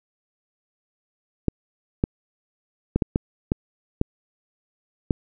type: clicks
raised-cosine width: 3 ms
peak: -6 dBFS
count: 8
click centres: 1.483 / 2.039 / 2.96 / 3.022 / 3.159 / 3.519 / 4.014 / 5.108 s
effects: none